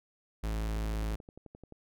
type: tone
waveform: 45% pulse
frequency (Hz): 53.9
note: A1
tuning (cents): -35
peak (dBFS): -31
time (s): 0.43-1.16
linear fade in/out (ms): 10
type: click train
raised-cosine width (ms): 2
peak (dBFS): -35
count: 13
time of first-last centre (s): 0.68-1.723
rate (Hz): 11.5
effects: none